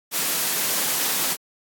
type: high-pass noise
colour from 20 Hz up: white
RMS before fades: -23 dBFS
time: 0.11-1.37 s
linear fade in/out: 50 ms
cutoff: 130 Hz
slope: 96 dB/octave
effects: AAC 64 kbps